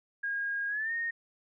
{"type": "tone with pitch glide", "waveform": "sine", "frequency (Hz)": [1629, 1849.7], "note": ["G#6", "A#6"], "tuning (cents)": [-34, -14], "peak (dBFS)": -30, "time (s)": [0.23, 1.11], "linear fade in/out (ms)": 10, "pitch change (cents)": 220, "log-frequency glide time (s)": [0.68, 0.93], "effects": []}